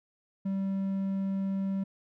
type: tone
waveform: triangle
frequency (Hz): 194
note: G3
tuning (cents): -18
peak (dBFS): -26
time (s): 0.45-1.84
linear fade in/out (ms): 10
effects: none